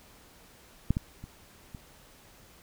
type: clicks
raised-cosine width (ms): 5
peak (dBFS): -11 / -16 / -29 / -29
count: 4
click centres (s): 0.906 / 0.969 / 1.24 / 1.748
effects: pink hiss -56 dBFS RMS until 2.62 s